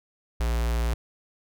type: tone with notch filter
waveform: square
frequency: 58.27 Hz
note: A#1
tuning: in tune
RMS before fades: -25 dBFS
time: 0.4-0.94 s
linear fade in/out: 5 ms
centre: 230 Hz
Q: 1.3
effects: none